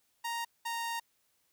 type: tone pair in turn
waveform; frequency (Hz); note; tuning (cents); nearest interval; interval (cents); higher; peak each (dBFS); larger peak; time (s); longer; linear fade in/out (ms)
sawtooth; 932.3 / 928.1; A#5 / A#5; 0 / -8; unison; 8; first; -30 / -30; neither; 0.24-0.45 / 0.65-1; second; 10
effects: white hiss -74 dBFS RMS until 1.52 s